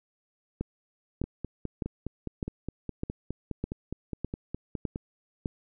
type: two click trains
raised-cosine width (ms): 3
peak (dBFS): -17 / -20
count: 9 / 19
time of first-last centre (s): 0.61-5.458 / 1.24-4.959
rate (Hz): 1.65 / 4.84
effects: none